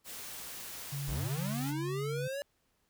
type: noise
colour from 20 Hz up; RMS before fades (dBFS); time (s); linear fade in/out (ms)
white; -44; 0.04-1.74; 50
type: tone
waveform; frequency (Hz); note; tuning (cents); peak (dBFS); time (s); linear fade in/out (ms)
sine; 140.6; C#3; +25; -35; 0.92-2.28; 10
type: linear sweep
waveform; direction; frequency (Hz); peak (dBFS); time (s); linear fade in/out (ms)
square; up; 41.2 to 577; -36; 1.08-2.42; 0
effects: pink hiss -75 dBFS RMS until 2.89 s